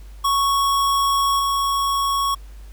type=tone with level steps; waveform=square; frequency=1108.7 Hz; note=C#6; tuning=in tune; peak=-17 / -19 dBFS; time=0.24-2.35 s; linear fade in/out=10 ms; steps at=1.39 s; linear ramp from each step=5 ms; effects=added 50 Hz sine -36 dBFS peak until 2.72 s + pink hiss -53 dBFS RMS until 2.72 s